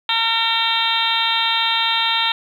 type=harmonic tone with a mistuned harmonic; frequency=455.8 Hz; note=A#4; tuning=39 cents flat; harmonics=2 / 3 / 4 / 5 / 6 / 7 / 8 / 9; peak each=-23 / -26 / -27 / -27 / -26 / -23 / -21 / -26 dBFS; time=0.09-2.32 s; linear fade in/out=2 ms; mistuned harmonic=9; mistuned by=-55 cents; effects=8-bit